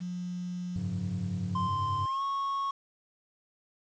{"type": "tone", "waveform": "sine", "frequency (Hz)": 178.7, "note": "F3", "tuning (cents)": 40, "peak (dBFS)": -33, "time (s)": [0, 1.69], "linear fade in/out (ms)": 20}
{"type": "chord", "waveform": "triangle", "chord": "F# suspended second", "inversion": "none", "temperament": "equal with one note detuned", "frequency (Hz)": [92.5, 102.81, 138.59], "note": ["F#2", "G#2", "C#3"], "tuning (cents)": [0, -17, 0], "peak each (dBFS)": [-37, -33, -38], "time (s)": [0.76, 2.06], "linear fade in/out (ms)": 0}
{"type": "tone with pitch glide", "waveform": "triangle", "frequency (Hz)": [1043, 1101.2], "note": ["C6", "C#6"], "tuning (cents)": [-6, -12], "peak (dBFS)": -27, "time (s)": [1.55, 2.71], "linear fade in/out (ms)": 5, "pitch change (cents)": 94, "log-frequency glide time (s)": [2.01, 2.23]}
{"effects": ["resampled to 16000 Hz", "9-bit"]}